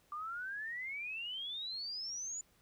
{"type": "exponential sweep", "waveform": "sine", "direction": "up", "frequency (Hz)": [1174.7, 7040], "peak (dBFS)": -39, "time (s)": [0.12, 2.41], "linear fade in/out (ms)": 2, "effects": ["pink hiss -70 dBFS RMS until 2.61 s"]}